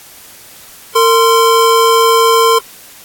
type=tone pair together; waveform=square; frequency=456.1 / 1040 Hz; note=A#4 / C6; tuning=-38 / -11 cents; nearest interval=octave + major second; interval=1427 cents; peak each=-10 dBFS; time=0.95-2.59 s; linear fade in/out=10 ms; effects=white hiss -37 dBFS RMS until 3.04 s + AAC 64 kbps